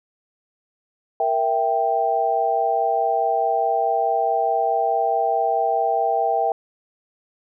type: chord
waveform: sine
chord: E diminished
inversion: second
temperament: equal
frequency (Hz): 466.2 / 659.3 / 784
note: Bb4 / E5 / G5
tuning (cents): 0 / 0 / 0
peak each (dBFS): -25 / -22 / -20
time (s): 1.2-6.52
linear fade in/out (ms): 2
effects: none